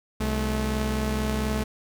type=tone pair together; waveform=sawtooth; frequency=64.3 / 215.7 Hz; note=C2 / A3; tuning=-30 / -34 cents; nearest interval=octave + major sixth; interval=2096 cents; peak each=-23 dBFS; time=0.2-1.64 s; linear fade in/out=10 ms; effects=none